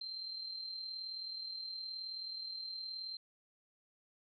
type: tone with amplitude modulation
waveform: sine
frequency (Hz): 4138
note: C8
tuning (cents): -20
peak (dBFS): -39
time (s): 0.01-3.17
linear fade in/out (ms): 5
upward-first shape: sine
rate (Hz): 39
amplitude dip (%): 45
effects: none